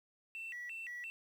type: tone with vibrato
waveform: sine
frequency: 2283 Hz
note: D7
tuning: 50 cents flat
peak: -40 dBFS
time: 0.35-1.1 s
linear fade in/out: 0 ms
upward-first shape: square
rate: 2.9 Hz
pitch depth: 280 cents each way
effects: tanh soft clip ceiling -40 dBFS + 11-bit